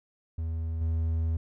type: tone with level steps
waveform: triangle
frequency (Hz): 81.3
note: E2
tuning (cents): -23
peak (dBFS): -27 / -23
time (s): 0.38-1.37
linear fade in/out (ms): 5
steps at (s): 0.81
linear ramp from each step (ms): 5
effects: none